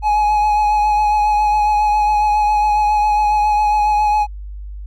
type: tone with vibrato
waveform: triangle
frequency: 841 Hz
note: G#5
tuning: 22 cents sharp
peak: -10 dBFS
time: 0.02-4.27 s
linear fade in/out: 50 ms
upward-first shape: triangle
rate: 7.3 Hz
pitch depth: 24 cents each way
effects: added 50 Hz sine -27 dBFS peak until 4.86 s